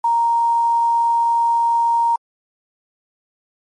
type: tone with quantisation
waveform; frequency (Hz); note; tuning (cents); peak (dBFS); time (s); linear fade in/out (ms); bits
sine; 932.3; A#5; 0; -13; 0.04-2.16; 5; 7
effects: MP3 48 kbps